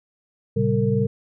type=tone cluster; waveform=sine; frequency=114.2 / 135.9 / 196.9 / 455.5 Hz; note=A#2 / C#3 / G3 / A#4; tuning=-35 / -34 / +8 / -40 cents; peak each=-23 dBFS; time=0.56-1.07 s; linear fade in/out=10 ms; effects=none